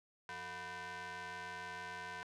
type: ring-modulated tone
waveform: sawtooth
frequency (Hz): 271.1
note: C#4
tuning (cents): -38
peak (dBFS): -37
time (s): 0.29-2.23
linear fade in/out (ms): 0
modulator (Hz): 1260
effects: low-pass 7000 Hz 12 dB/octave